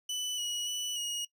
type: tone with pitch steps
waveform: 25% pulse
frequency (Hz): 2987 / 2915 / 2965 / 2886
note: F#7 / F#7 / F#7 / F#7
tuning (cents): +16 / -26 / +3 / -44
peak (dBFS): -29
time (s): 0.09-1.25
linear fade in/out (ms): 5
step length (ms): 290
effects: noise-tail reverb RT60 0.1 s tail -20 dB re dry